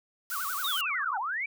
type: noise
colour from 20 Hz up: blue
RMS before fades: -36 dBFS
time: 0.3-0.81 s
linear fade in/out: 0 ms
type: tone with vibrato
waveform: sine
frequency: 1294 Hz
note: E6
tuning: 32 cents flat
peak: -32 dBFS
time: 0.31-1.18 s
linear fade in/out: 10 ms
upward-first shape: sine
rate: 11 Hz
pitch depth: 270 cents each way
type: linear two-way sweep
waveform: sine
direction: down then up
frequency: 3837 to 745 to 2367 Hz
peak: -29 dBFS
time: 0.64-1.46 s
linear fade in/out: 5 ms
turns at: 1.18 s
effects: none